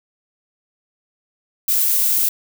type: noise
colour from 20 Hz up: violet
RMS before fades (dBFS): -17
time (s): 1.68-2.29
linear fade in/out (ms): 5
effects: none

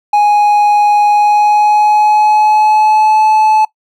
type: tone with pitch glide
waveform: triangle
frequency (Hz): 830.6 to 864.4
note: G#5 to A5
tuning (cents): 0 to -31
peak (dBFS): -4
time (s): 0.13-3.65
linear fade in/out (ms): 5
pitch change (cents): +69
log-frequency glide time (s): 1.09-3.23
effects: noise-tail reverb RT60 0.1 s tail -21 dB re dry

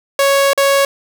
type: tone with dropouts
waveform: sawtooth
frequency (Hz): 554.4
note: C#5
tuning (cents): 0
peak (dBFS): -6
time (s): 0.19-0.85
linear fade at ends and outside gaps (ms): 2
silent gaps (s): 0.533-0.576
effects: none

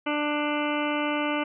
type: harmonic tone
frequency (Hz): 296.1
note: D4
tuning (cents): +14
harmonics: 1 / 2 / 3 / 4 / 5 / 7 / 8 / 9 / 10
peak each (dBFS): -28 / -31 / -33 / -34 / -35 / -36 / -37 / -38 / -38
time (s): 0.06-1.44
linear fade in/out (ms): 10
effects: none

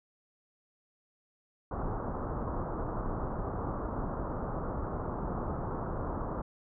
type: low-pass noise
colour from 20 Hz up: pink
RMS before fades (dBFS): -35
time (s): 1.71-6.42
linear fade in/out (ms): 5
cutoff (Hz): 1300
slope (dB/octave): 48
effects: none

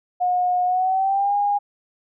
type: tone with pitch glide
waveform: sine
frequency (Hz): 722 to 815.1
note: F#5 to G#5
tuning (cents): -43 to -33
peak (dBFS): -17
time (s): 0.2-1.59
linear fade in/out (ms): 20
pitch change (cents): +210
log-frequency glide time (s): 0.65-1.35
effects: none

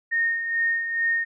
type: tone with tremolo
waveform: sine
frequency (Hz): 1843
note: A#6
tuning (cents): -20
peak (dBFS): -19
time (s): 0.11-1.25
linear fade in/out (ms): 20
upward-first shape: sine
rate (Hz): 2.3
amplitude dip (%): 55
effects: none

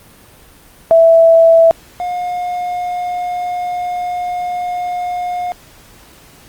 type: tone pair in turn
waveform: sine / triangle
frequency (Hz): 659.3 / 715.1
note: E5 / F5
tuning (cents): 0 / +41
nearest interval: minor second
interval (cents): 141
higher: second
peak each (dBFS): -4 / -15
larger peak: first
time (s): 0.91-1.71 / 2-5.52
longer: second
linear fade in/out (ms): 0
effects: pink hiss -43 dBFS RMS until 6.48 s + Opus 32 kbps

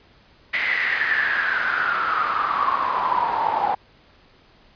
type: noise with band-pass filter sweep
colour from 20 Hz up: pink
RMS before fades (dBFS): -22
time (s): 0.53-3.75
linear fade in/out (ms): 10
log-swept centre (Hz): 2100 to 820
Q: 8.9
effects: pink hiss -54 dBFS RMS until 4.75 s + resampled to 11025 Hz

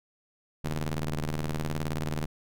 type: ring-modulated tone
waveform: sawtooth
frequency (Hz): 77.78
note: D#2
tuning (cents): 0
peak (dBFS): -22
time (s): 0.64-2.26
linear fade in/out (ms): 5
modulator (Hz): 68.2
effects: none

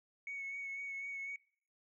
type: tone with vibrato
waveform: sine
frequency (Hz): 2217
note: C#7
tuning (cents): 0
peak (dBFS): -39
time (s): 0.27-1.36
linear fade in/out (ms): 2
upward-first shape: sine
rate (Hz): 4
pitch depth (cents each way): 21
effects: noise-tail reverb RT60 0.5 s tail -21 dB re dry + tanh soft clip ceiling -36 dBFS

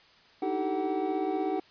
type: tone cluster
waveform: triangle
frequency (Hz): 301.5 / 317.6 / 386 / 437.7 / 753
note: D4 / D#4 / G4 / A4 / F#5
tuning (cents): +46 / +36 / -27 / -9 / +30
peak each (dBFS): -35 / -31 / -30 / -35 / -31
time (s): 0.42-1.6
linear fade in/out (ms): 5
effects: white hiss -58 dBFS RMS until 1.7 s + resampled to 11025 Hz

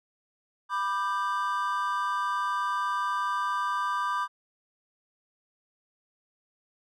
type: chord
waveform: triangle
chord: G major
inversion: first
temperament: equal with one note detuned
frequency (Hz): 987.8 / 1188.3 / 1568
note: B5 / D6 / G6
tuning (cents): 0 / +20 / 0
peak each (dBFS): -29 / -27 / -33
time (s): 0.69-4.28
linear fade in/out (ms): 50
effects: none

